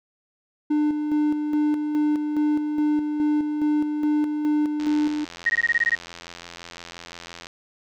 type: tone with tremolo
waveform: triangle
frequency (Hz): 299.8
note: D4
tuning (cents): +36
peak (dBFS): -16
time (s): 0.7-5.25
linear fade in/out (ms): 10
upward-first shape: square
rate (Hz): 2.4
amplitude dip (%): 45
type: click train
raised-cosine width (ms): 0.2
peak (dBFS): -20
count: 230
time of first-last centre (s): 4.8-7.469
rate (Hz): 85.8
type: tone bursts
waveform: sine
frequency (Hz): 1877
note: A#6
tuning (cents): +11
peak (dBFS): -16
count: 9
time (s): 5.46-5.952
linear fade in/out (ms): 5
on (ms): 36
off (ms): 21
effects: none

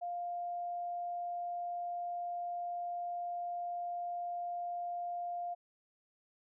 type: tone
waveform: sine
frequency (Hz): 701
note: F5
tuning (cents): +6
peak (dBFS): -36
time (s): 0.01-5.55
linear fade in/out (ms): 20
effects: none

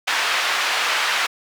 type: band-pass noise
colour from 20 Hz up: white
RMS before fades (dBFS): -21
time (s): 0.07-1.27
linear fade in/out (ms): 10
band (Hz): 880 to 2700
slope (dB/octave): 12
effects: none

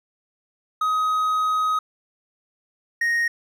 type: tone pair in turn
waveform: triangle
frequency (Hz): 1260 / 1865.6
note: D#6 / A#6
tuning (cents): +21 / +1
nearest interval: perfect fifth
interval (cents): 680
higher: second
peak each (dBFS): -17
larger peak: neither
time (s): 0.81-1.79 / 3.01-3.28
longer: first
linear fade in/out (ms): 5
effects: none

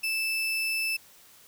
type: tone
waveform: 35% pulse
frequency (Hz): 2637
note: E7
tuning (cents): 0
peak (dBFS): -25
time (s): 0.03-0.97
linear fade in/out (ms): 10
effects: white hiss -55 dBFS RMS until 1.47 s

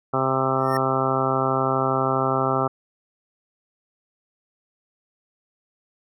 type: harmonic tone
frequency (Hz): 132.4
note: C3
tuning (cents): +21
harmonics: 1 / 2 / 3 / 4 / 5 / 6 / 7 / 8 / 9 / 10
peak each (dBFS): -28 / -29 / -27 / -29 / -28 / -28 / -32 / -32 / -27 / -27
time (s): 0.13-2.68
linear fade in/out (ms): 10
type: tone with exponential growth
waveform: square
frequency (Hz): 1819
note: A#6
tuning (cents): -43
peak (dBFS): -27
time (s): 0.56-0.77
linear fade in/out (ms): 2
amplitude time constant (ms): 45
effects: none

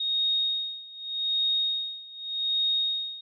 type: tone with tremolo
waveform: sine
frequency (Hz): 3729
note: A#7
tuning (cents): 0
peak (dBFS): -22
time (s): 0-3.21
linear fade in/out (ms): 5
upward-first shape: sine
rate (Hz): 0.84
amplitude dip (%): 90
effects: none

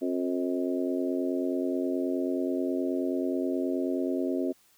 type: harmonic tone with a mistuned harmonic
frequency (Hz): 89.4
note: F2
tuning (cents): +41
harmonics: 3 / 4 / 5 / 6 / 7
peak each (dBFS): -29 / -31 / -37 / -39 / -36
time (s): 0.01-4.53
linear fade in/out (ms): 20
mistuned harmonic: 7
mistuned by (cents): +17
effects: white hiss -63 dBFS RMS until 4.77 s

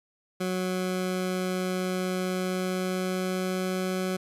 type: tone with pitch glide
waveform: 20% pulse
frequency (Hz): 184.2 to 185.8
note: F#3 to F#3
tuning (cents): -7 to +7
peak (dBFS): -22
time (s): 0.4-4.17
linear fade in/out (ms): 10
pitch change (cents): +14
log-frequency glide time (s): 2.23-4.05
effects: resampled to 32000 Hz

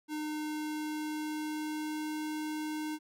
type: tone with pitch glide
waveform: square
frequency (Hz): 304.7 to 307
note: D#4 to D#4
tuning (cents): -36 to -23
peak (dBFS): -35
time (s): 0.08-2.99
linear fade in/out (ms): 50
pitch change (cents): +13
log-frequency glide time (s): 0.38-2.26
effects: none

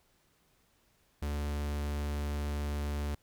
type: tone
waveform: 45% pulse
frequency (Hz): 73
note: D2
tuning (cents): -10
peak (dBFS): -32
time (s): 1.22-3.15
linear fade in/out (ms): 5
effects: pink hiss -70 dBFS RMS until 3.22 s

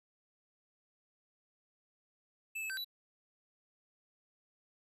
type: tone with pitch steps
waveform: square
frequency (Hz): 2629 / 2601 / 1551 / 3944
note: E7 / E7 / G6 / B7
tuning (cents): -5 / -24 / -19 / -3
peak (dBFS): -38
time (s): 2.55-2.846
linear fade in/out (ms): 10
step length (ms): 74
effects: resampled to 32000 Hz

